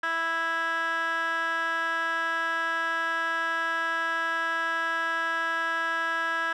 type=tone with band-pass filter; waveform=15% pulse; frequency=329.6 Hz; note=E4; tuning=in tune; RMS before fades=-28 dBFS; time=0.03-6.53 s; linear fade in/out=5 ms; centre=1700 Hz; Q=4.7; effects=none